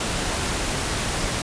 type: noise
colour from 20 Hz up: pink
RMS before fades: -25 dBFS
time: 0-1.42 s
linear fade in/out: 5 ms
effects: resampled to 22050 Hz

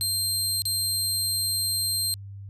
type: tone with dropouts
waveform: 20% pulse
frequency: 4170 Hz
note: C8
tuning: 7 cents flat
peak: -18 dBFS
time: 0.01-2.14 s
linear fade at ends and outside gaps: 0 ms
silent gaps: 0.62-0.654 s
effects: added 99 Hz sine -37 dBFS peak until 2.49 s + resampled to 32000 Hz

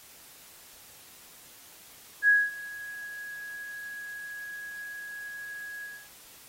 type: tone with ADSR envelope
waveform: sine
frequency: 1662 Hz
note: G#6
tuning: 1 cent sharp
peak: -16 dBFS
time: 2.22-6.09 s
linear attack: 63 ms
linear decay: 220 ms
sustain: -21 dB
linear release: 260 ms
effects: white hiss -52 dBFS RMS until 6.48 s + AAC 48 kbps

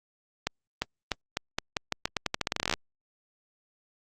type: accelerating click train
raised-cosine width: 0.2 ms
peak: -9 dBFS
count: 23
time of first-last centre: 0.47-2.738 s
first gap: 350 ms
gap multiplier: 0.85
effects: Opus 48 kbps

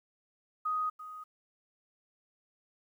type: tone with echo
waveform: sine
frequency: 1249 Hz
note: D#6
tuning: 6 cents sharp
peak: -29 dBFS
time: 0.65-0.9 s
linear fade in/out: 10 ms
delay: 340 ms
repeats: 1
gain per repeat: -13 dB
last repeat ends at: 1.24 s
effects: 11-bit

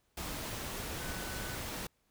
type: tone in noise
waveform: sine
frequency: 1500 Hz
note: F#6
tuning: 23 cents sharp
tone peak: -47 dBFS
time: 1.01-1.55 s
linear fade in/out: 5 ms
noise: pink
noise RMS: -40 dBFS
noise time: 0.17-1.87 s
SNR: -10 dB
effects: pink hiss -75 dBFS RMS until 2.1 s

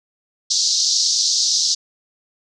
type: band-pass noise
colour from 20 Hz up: white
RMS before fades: -18 dBFS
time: 0.5-1.75 s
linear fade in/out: 10 ms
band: 4100 to 6200 Hz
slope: 48 dB/octave
effects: none

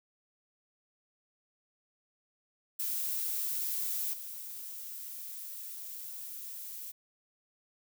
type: noise with level steps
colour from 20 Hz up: violet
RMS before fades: -34 / -43 dBFS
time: 2.79-6.92 s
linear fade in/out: 10 ms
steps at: 4.13 s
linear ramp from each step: 5 ms
effects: none

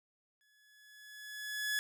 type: tone with exponential growth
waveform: sawtooth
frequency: 1700 Hz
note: G#6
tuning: 40 cents sharp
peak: -27 dBFS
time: 0.41-1.79 s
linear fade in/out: 0 ms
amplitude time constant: 300 ms
effects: none

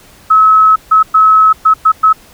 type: tone bursts at uneven times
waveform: sine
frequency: 1289 Hz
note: E6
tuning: 39 cents flat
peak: -3 dBFS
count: 6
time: 0.3-0.76 / 0.91-1.03 / 1.14-1.53 / 1.65-1.74 / 1.85-1.92 / 2.03-2.13 s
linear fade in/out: 10 ms
effects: pink hiss -41 dBFS RMS until 2.33 s

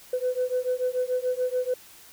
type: beating tone pair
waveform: sine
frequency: 499.9 / 506.8 Hz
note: B4 / B4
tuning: +21 / +45 cents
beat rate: 6.9 Hz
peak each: -26 dBFS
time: 0.13-1.74 s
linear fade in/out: 5 ms
effects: tanh soft clip ceiling -18 dBFS + white hiss -50 dBFS RMS until 2.12 s

